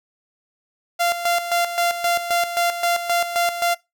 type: tone with tremolo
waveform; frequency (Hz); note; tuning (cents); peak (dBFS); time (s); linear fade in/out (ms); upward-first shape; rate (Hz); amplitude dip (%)
sawtooth; 692; F5; -16; -13; 0.99-3.75; 20; square; 3.8; 65
effects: noise-tail reverb RT60 0.2 s tail -21 dB re dry